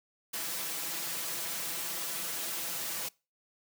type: noise with comb filter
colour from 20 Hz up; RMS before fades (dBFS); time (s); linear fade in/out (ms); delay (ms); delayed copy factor
white; -36; 0.33-3.09; 10; 6; +0.85
effects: noise-tail reverb RT60 0.3 s tail -24 dB re dry + high-pass 150 Hz 12 dB/octave